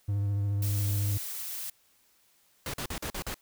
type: tone with vibrato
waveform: triangle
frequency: 100.9 Hz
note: G#2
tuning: 49 cents flat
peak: -24 dBFS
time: 0.08-1.18 s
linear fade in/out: 10 ms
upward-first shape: triangle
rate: 14 Hz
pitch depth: 29 cents each way
type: noise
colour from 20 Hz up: blue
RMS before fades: -37 dBFS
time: 0.62-1.7 s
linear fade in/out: 5 ms
type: noise bursts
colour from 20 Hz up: pink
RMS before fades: -35 dBFS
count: 6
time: 2.66-3.343 s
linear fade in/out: 2 ms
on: 78 ms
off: 43 ms
effects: white hiss -66 dBFS RMS until 3.41 s